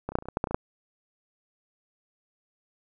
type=clicks; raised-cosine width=1 ms; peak=-17 / -27 / -8 / -15 / -29 / -30 / -19 / -11 / -11 / -19 / -20 / -7 dBFS; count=12; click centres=0.09 / 0.12 / 0.154 / 0.187 / 0.224 / 0.256 / 0.286 / 0.371 / 0.441 / 0.472 / 0.51 / 0.545 s; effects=none